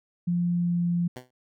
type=tone with pitch glide; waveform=sine; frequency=174.4 to 173.2 Hz; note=F3 to F3; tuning=-2 to -14 cents; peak=-22 dBFS; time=0.27-1.08 s; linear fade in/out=10 ms; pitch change=-12 cents; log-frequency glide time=0.5-0.86 s
type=tone with exponential decay; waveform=10% pulse; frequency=126.3 Hz; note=B2; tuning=39 cents sharp; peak=-26 dBFS; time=1.16-1.31 s; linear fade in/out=5 ms; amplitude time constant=31 ms
effects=none